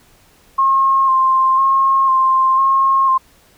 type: tone with vibrato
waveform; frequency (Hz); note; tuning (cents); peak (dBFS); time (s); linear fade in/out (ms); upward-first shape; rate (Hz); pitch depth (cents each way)
sine; 1065; C6; +30; -10; 0.58-3.18; 10; square; 1; 20
effects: pink hiss -51 dBFS RMS until 3.57 s